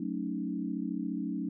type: chord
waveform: sine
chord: D# half-diminished seventh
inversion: first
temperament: equal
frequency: 185 / 220 / 277.2 / 311.1 Hz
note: F#3 / A3 / C#4 / D#4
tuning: 0 / 0 / 0 / 0 cents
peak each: -37 / -37 / -36 / -38 dBFS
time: 0-1.49 s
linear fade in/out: 5 ms
effects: none